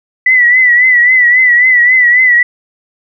sine tone with vibrato, 1978 Hz, B6, 2 cents sharp, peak -4 dBFS, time 0.26-2.43 s, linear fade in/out 5 ms, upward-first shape triangle, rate 3.7 Hz, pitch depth 77 cents each way, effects none

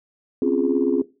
sine chord, Db major seventh, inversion third, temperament just, 259.9 / 277.2 / 346.5 / 415.8 Hz, C4 / Db4 / F4 / Ab4, -11 / 0 / -14 / +2 cents, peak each -22 dBFS, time 0.42-1.02 s, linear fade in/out 2 ms, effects noise-tail reverb RT60 0.3 s tail -18 dB re dry + tanh soft clip ceiling -8 dBFS

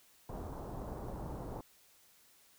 pink low-pass noise, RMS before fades -43 dBFS, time 0.29-1.61 s, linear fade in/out 2 ms, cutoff 1000 Hz, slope 24 dB/octave, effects white hiss -65 dBFS RMS until 2.58 s

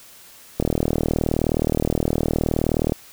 click train, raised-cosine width 2 ms, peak -6 dBFS, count 92, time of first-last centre 0.6-2.921 s, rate 39.2 Hz, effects white hiss -46 dBFS RMS until 3.12 s

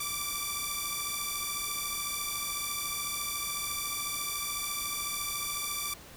5% pulse beating tone pair, 1160 / 1174 Hz, D6 / D6, -22 / -1 cents, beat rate 14 Hz, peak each -23 dBFS, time 0-5.94 s, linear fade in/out 5 ms, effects pink hiss -50 dBFS RMS until 6.16 s

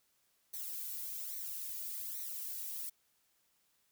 violet noise with flanger, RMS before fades -42 dBFS, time 0.53-2.9 s, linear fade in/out 10 ms, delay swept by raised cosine 0.49 to 2.09 ms, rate 1.2 Hz, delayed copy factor +0.9, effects white hiss -75 dBFS RMS until 3.91 s

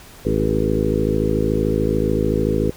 harmonic tone with a mistuned harmonic, 53.6 Hz, A1, 45 cents flat, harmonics 1 / 2 / 3 / 4 / 5 / 6 / 7 / 8 / 9, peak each -25 / -25 / -25 / -25 / -25 / -25 / -25 / -25 / -25 dBFS, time 0.25-2.71 s, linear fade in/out 5 ms, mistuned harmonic 8, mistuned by -35 cents, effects pink hiss -43 dBFS RMS until 2.76 s

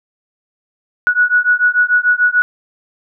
sine beating tone pair, 1463 / 1469.8 Hz, F#6 / F#6, -20 / -12 cents, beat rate 6.8 Hz, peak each -13 dBFS, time 1.07-2.42 s, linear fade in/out 0 ms, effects none

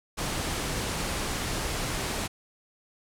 pink low-pass noise, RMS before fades -31 dBFS, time 0.17-2.28 s, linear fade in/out 20 ms, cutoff 11000 Hz, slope 24 dB/octave, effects none

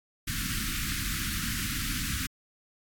pink band-stop noise, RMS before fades -32 dBFS, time 0.27-2.27 s, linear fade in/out 10 ms, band 290 to 1300 Hz, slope 48 dB/octave, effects AAC 64 kbps

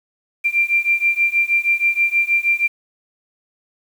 sine beating tone pair, 2367 / 2373.3 Hz, D7 / D7, +13 / +18 cents, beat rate 6.3 Hz, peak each -18 / -17 dBFS, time 0.44-2.68 s, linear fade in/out 20 ms, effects 7-bit

